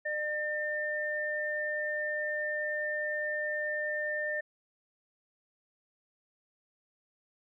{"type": "tone pair together", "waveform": "sine", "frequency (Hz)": [603, 1802.4], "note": ["D5", "A6"], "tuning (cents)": [46, 41], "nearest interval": "octave + perfect fifth", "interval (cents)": 1895, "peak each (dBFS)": [-35, -32], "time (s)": [0.05, 4.41], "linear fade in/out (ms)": 10, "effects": []}